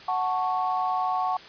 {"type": "chord", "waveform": "sine", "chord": "F# minor", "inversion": "none", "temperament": "equal", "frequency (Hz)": [740, 880, 1108.7], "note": ["F#5", "A5", "C#6"], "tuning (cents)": [0, 0, 0], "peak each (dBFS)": [-26, -30, -28], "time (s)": [0.08, 1.37], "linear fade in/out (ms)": 5, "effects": ["white hiss -45 dBFS RMS until 1.48 s", "resampled to 11025 Hz"]}